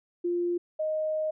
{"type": "tone pair in turn", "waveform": "sine", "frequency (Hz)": [349.2, 622.2], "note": ["F4", "D#5"], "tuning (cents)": [0, 0], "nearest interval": "minor seventh", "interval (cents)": 1000, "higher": "second", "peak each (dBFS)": [-25, -26], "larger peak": "first", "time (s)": [[0.24, 0.58], [0.79, 1.31]], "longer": "second", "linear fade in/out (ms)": 10, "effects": []}